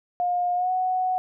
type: tone with pitch glide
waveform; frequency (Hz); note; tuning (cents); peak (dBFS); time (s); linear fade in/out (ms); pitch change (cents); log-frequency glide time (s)
sine; 712 to 740.5; F5 to F#5; +33 to +1; -21; 0.2-1.18; 0; +68; 0.55-0.71
effects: none